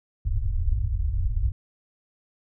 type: low-pass noise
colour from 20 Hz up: pink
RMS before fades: -24 dBFS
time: 0.25-1.52 s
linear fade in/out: 10 ms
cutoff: 110 Hz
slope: 96 dB/octave
effects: none